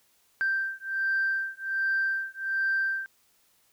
sine beating tone pair, 1568 / 1569.3 Hz, G6 / G6, 0 / +1 cents, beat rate 1.3 Hz, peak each -28 dBFS, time 0.41-3.06 s, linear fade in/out 0 ms, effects tanh soft clip ceiling -19 dBFS + white hiss -66 dBFS RMS until 3.72 s

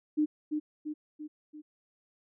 sine tone with echo, 302.9 Hz, D#4, 46 cents flat, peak -23 dBFS, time 0.17-0.26 s, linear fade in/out 20 ms, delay 340 ms, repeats 4, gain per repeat -5 dB, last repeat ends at 1.62 s, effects none

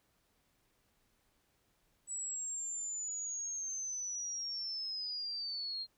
sine linear sweep, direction down, 7902 to 4186 Hz, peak -37 dBFS, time 2.07-5.87 s, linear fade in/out 50 ms, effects pink hiss -75 dBFS RMS until 5.97 s

